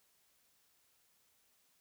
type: silence
effects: white hiss -73 dBFS RMS until 1.8 s